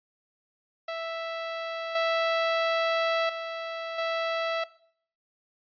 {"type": "tone with level steps", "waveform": "sawtooth", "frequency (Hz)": 659.3, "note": "E5", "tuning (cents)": 0, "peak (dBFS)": [-27, -19, -28, -22], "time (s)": [0.88, 4.64], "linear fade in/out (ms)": 5, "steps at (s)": [1.95, 3.29, 3.98], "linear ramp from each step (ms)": 5, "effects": ["noise-tail reverb RT60 0.6 s tail -20 dB re dry", "resampled to 11025 Hz"]}